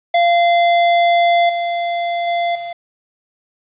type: tone with level steps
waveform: square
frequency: 690 Hz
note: F5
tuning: 21 cents flat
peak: -11 / -18 / -16 / -25 dBFS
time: 0.14-2.73 s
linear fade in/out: 5 ms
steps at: 1.49 / 2.27 / 2.55 s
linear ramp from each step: 5 ms
effects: resampled to 8000 Hz + 8-bit